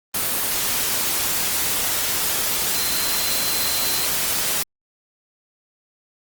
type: tone in noise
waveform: sine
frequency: 4100 Hz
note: C8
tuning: 36 cents flat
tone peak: -28 dBFS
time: 2.74-4.06 s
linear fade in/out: 5 ms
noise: white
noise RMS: -22 dBFS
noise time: 0.14-4.63 s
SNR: -9 dB
effects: Opus 24 kbps